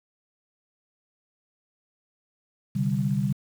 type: chord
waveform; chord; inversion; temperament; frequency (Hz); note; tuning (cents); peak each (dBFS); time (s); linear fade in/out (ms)
sine; C suspended second; none; equal; 130.81 / 146.83 / 196; C3 / D3 / G3; 0 / 0 / 0; -27 / -27 / -26; 2.75-3.33; 10
effects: 8-bit